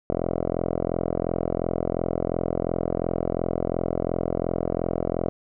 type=tone with low-pass filter; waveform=5% pulse; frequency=42.83 Hz; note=F1; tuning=33 cents flat; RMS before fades=-26 dBFS; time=0.1-5.29 s; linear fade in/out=0 ms; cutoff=680 Hz; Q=3.1; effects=none